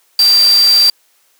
sine tone in noise, 4699 Hz, D8, in tune, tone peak -6 dBFS, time 0.19-0.9 s, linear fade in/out 2 ms, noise white, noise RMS -21 dBFS, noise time 0.19-0.9 s, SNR +12 dB, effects white hiss -55 dBFS RMS until 1.39 s + high-pass 400 Hz 12 dB/octave

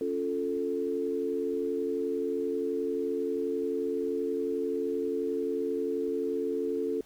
sine chord, Db augmented, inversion none, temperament equal, 277.2 / 349.2 / 440 Hz, Db4 / F4 / A4, 0 / 0 / 0 cents, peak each -34 / -34 / -30 dBFS, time 0.01-7.01 s, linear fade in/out 2 ms, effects pink hiss -59 dBFS RMS until 7.05 s

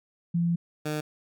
sine / 15% pulse tone pair in turn, 170.6 / 151.99 Hz, F3 / D#3, -40 / -40 cents, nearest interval major second, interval 200 cents, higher first, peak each -22 dBFS, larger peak neither, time 0.34-0.56 / 0.85-1.01 s, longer first, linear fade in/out 10 ms, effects none

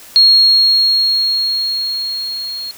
sine tone with level ramp, 4275 Hz, C8, 36 cents sharp, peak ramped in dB -4 to -22 dBFS, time 0.16-2.71 s, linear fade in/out 0 ms, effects white hiss -38 dBFS RMS until 2.77 s

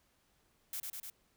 blue noise with echo, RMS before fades -40 dBFS, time 0.73-0.8 s, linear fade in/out 2 ms, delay 100 ms, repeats 3, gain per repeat -2 dB, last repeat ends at 1.1 s, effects pink hiss -73 dBFS RMS until 1.36 s

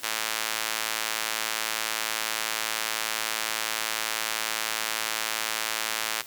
sawtooth tone with high-pass filter, 110 Hz, A2, in tune, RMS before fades -30 dBFS, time 0.03-6.22 s, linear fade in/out 10 ms, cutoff 1500 Hz, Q 0.56, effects white hiss -45 dBFS RMS until 6.26 s

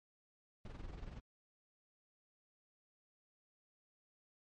brown noise with amplitude modulation, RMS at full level -45 dBFS, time 0.65-1.2 s, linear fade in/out 2 ms, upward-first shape sine, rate 21.5 Hz, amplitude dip 65%, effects low-pass 5000 Hz 12 dB/octave + MP3 48 kbps

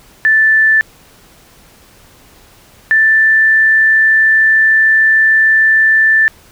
sine tone pair in turn, 1760 / 1766.8 Hz, A6 / A6, 0 / +7 cents, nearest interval unison, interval 7 cents, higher second, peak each -6 dBFS, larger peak neither, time 0.25-0.81 / 2.91-6.28 s, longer second, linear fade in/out 0 ms, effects pink hiss -44 dBFS RMS until 6.51 s

